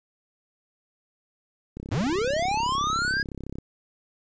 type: click train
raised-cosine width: 3 ms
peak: -23 dBFS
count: 62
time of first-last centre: 1.77-3.585 s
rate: 33.6 Hz
type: linear sweep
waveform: square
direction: up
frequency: 77.1 to 1661.2 Hz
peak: -24 dBFS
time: 1.91-3.23 s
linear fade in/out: 10 ms
effects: resampled to 16000 Hz + 9-bit